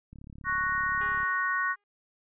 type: click train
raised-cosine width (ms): 5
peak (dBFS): -34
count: 40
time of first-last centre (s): 0.13-1.232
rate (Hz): 35.4
type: chord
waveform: sine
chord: F# major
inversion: second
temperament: equal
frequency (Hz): 1108.7 / 1480 / 1864.7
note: C#6 / F#6 / A#6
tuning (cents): 0 / 0 / 0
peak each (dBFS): -30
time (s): 0.44-1.76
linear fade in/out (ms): 50
type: tone with exponential decay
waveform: 10% pulse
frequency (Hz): 408.6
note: G#4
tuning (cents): -28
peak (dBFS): -31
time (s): 1.01-1.84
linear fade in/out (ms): 2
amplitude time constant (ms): 180
effects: resampled to 8000 Hz

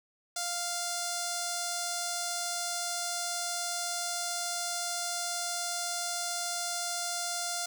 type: tone with notch filter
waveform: 5% pulse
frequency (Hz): 698.5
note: F5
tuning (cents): 0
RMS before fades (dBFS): -34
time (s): 0.36-7.66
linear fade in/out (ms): 5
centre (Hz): 2500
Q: 0.93
effects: none

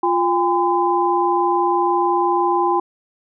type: tone cluster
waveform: sine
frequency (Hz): 350.1 / 808 / 1018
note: F4 / G#5 / C6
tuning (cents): +4 / -48 / -48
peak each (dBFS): -19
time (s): 0.03-2.8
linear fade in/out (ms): 5
effects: none

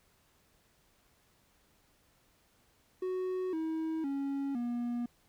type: tone with pitch steps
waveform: triangle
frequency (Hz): 370 / 320.2 / 277.2 / 239.9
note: F#4 / D#4 / C#4 / A#3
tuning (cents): 0 / +50 / 0 / +50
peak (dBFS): -30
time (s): 3.02-5.06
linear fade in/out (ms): 5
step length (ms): 510
effects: pink hiss -69 dBFS RMS until 5.28 s

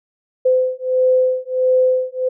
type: beating tone pair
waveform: sine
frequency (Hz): 511 / 512.5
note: C5 / C5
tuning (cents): -41 / -36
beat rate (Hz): 1.5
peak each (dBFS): -16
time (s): 0.45-2.29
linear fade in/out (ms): 10
effects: none

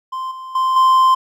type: tone with level steps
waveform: triangle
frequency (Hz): 1042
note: C6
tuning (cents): -7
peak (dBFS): -20 / -27 / -12 / -7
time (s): 0.12-1.15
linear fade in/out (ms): 10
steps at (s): 0.31 / 0.55 / 0.76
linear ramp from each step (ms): 5
effects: none

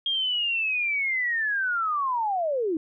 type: linear sweep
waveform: sine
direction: down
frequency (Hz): 3249 to 300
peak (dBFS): -23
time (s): 0.06-2.77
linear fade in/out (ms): 2
effects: none

